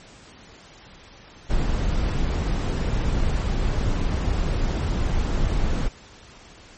brown noise, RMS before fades -22 dBFS, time 1.49-5.89 s, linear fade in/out 20 ms, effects pink hiss -47 dBFS RMS until 6.77 s + MP3 32 kbps

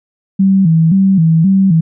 sine tone with vibrato, 177 Hz, F3, 23 cents sharp, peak -6 dBFS, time 0.39-1.81 s, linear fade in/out 10 ms, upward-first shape square, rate 1.9 Hz, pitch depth 150 cents each way, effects none

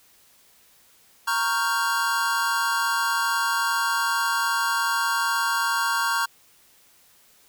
square chord, G half-diminished seventh, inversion first, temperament equal, 932.3 / 1108.7 / 1396.9 / 1568 Hz, Bb5 / Db6 / F6 / G6, 0 / 0 / 0 / 0 cents, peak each -28 dBFS, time 1.27-6.26 s, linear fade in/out 10 ms, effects white hiss -57 dBFS RMS until 7.48 s

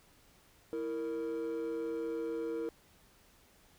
triangle tone pair together, 329.6 / 464.1 Hz, E4 / A#4, 0 / -8 cents, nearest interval tritone, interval 592 cents, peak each -35 / -33 dBFS, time 0.73-2.69 s, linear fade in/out 0 ms, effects tanh soft clip ceiling -29 dBFS + pink hiss -64 dBFS RMS until 3.78 s

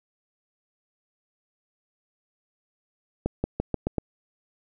accelerating click train, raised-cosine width 2 ms, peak -11 dBFS, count 6, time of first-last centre 3.26-3.983 s, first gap 180 ms, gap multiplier 0.89, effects none

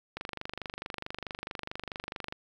click train, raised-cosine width 0.3 ms, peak -20 dBFS, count 54, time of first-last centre 0.17-2.324 s, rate 24.6 Hz, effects 9-bit

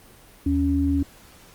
sine tone pair together, 78.48 / 279.2 Hz, D#2 / C#4, +15 / +13 cents, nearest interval octave + minor seventh, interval 2198 cents, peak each -23 / -20 dBFS, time 0.46-1.03 s, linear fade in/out 5 ms, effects pink hiss -50 dBFS RMS until 1.54 s + Opus 32 kbps

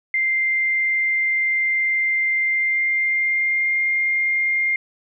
sine tone with pitch glide, 2093 to 2115 Hz, C7 to C7, 0 to +18 cents, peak -17 dBFS, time 0.14-4.76 s, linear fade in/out 2 ms, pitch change +18 cents, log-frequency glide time 2.4-3.79 s, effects none

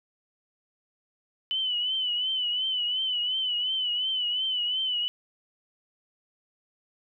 sine tone with vibrato, 3001 Hz, F#7, 24 cents sharp, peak -25 dBFS, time 1.51-5.08 s, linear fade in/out 0 ms, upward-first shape triangle, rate 2.8 Hz, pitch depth 78 cents each way, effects none

